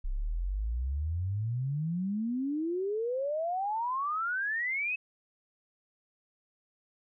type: exponential sweep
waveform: sine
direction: up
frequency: 31.26 to 2600 Hz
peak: -29 dBFS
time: 0.04-4.96 s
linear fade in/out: 10 ms
effects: none